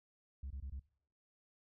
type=tone bursts; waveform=sine; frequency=67.7 Hz; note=C#2; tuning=40 cents flat; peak=-39 dBFS; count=4; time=0.43-0.796 s; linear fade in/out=5 ms; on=75 ms; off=22 ms; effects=noise-tail reverb RT60 0.6 s tail -25 dB re dry + tanh soft clip ceiling -40 dBFS